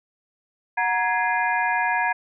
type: tone cluster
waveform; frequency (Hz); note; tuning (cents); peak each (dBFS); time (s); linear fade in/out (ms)
sine; 735 / 941 / 1666 / 2083 / 2425; F#5 / A#5 / G#6 / C7 / D#7; -12 / +16 / +5 / -8 / -45; -26 / -24 / -24 / -31 / -31; 0.77-2.13; 10
effects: none